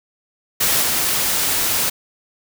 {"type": "noise with level steps", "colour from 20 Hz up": "white", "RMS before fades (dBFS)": [-17, -19], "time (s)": [0.6, 1.9], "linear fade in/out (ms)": 10, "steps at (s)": 0.82, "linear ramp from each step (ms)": 10, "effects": []}